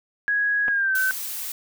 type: tone with pitch glide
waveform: sine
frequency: 1661.2 to 1532.2 Hz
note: G#6 to G6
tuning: 0 to -40 cents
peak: -19 dBFS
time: 0.28-1.11 s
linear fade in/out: 0 ms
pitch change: -140 cents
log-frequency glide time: 0.67-0.96 s
type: clicks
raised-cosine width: 0.5 ms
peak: -18 / -19 dBFS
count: 2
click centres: 0.681 / 0.685 s
type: noise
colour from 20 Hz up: blue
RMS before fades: -31 dBFS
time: 0.95-1.52 s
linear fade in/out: 2 ms
effects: none